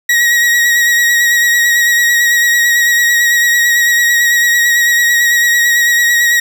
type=tone with vibrato; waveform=40% pulse; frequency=1900 Hz; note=A#6; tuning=33 cents sharp; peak=-7 dBFS; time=0.09-6.4 s; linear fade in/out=5 ms; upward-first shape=triangle; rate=9 Hz; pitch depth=31 cents each way; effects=none